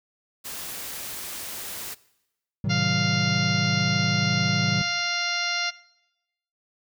white noise, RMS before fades -35 dBFS, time 0.44-1.95 s, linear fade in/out 20 ms
triangle chord, A diminished seventh, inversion none, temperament just, 110 / 132 / 158.4 / 190.08 Hz, A2 / C3 / Eb3 / Gb3, 0 / +16 / +31 / +47 cents, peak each -26 dBFS, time 2.64-4.82 s, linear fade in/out 5 ms
harmonic tone, 698.5 Hz, F5, in tune, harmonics 1 / 2 / 3 / 4 / 5 / 6 / 7 / 8 / 9, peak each -35 / -31 / -30 / -33 / -36 / -31 / -37 / -33 / -45 dBFS, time 2.69-5.71 s, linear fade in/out 20 ms
effects noise-tail reverb RT60 0.9 s tail -20 dB re dry

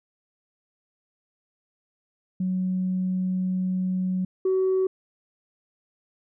sine tone pair in turn, 185 / 376.9 Hz, F#3 / F#4, 0 / +32 cents, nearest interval octave, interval 1232 cents, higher second, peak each -22 / -18 dBFS, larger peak second, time 2.4-4.25 / 4.45-4.87 s, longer first, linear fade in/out 5 ms, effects tanh soft clip ceiling -17 dBFS

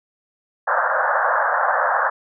white band-pass noise, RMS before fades -19 dBFS, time 0.67-2.1 s, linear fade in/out 10 ms, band 520 to 1700 Hz, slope 96 dB/octave, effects none

